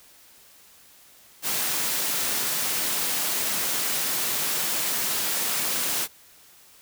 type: high-pass noise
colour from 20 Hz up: white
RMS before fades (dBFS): -26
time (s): 1.42-6.08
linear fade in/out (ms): 50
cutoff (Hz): 130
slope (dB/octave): 24
effects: white hiss -53 dBFS RMS until 6.81 s